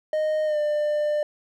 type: tone with pitch glide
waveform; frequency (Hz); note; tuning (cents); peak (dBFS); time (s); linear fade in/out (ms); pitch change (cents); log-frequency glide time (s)
triangle; 618 to 597.3; D#5 to D5; -12 to +29; -19; 0.13-1.23; 2; -59; 0.45-0.58
effects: none